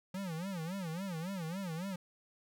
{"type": "tone with vibrato", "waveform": "square", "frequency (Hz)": 177.4, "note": "F3", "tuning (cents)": 27, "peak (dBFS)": -38, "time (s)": [0.14, 1.96], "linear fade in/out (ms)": 5, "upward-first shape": "sine", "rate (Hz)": 3.6, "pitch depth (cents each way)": 200, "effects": []}